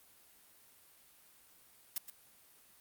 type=noise with echo; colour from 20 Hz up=blue; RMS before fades=-35 dBFS; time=1.96-1.98 s; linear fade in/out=2 ms; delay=120 ms; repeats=1; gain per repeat=-11 dB; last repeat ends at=2.1 s; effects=white hiss -63 dBFS RMS until 2.8 s + Opus 32 kbps